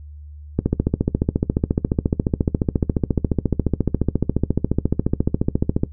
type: click train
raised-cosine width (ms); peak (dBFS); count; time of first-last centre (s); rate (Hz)
3; -4; 76; 0.59-5.835; 14.3
effects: noise-tail reverb RT60 0.1 s tail -17 dB re dry + added 74 Hz sine -35 dBFS peak until 5.92 s